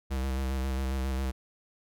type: tone with vibrato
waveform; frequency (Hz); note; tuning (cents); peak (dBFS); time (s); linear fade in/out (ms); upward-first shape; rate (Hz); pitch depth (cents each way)
square; 66; C2; +16; -29; 0.1-1.32; 20; square; 7.4; 29
effects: none